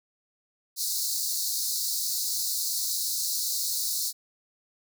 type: high-pass noise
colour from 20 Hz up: pink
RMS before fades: -29 dBFS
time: 0.76-4.13 s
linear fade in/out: 50 ms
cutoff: 4000 Hz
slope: 96 dB/octave
effects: none